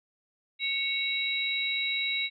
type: tone cluster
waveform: sine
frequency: 2220 / 2736 / 3862 Hz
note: C#7 / F7 / B7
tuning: +2 / -36 / -39 cents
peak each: -30 / -37 / -30 dBFS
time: 0.59-2.3 s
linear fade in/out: 50 ms
effects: none